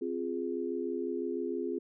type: chord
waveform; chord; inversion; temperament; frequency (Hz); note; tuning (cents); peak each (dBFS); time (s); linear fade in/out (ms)
sine; F minor; second; equal; 261.6 / 349.2 / 415.3; C4 / F4 / Ab4; 0 / 0 / 0; -37 / -35 / -36; 0.01-1.79; 10
effects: none